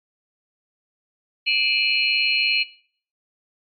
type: tone cluster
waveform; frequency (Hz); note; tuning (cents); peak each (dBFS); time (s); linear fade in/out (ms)
sine; 2361 / 2464 / 2601 / 2920 / 4208; D7 / D#7 / E7 / F#7 / C8; +9 / -17 / -24 / -24 / +9; -24; 1.46-2.64; 20
effects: noise-tail reverb RT60 0.5 s tail -19 dB re dry + AAC 64 kbps